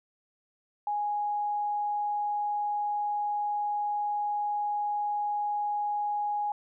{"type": "tone", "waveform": "sine", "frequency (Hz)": 829, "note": "G#5", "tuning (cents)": -3, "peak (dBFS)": -27, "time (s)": [0.87, 6.52], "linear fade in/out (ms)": 2, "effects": []}